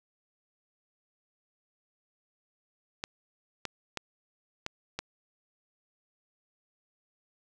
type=clicks; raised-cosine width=0.2 ms; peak=-16 dBFS; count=5; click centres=3.039 / 3.653 / 3.973 / 4.664 / 4.99 s; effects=none